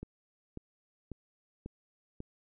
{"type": "click train", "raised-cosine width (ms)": 3, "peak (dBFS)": -28, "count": 5, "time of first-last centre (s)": [0.03, 2.204], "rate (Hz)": 1.84, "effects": []}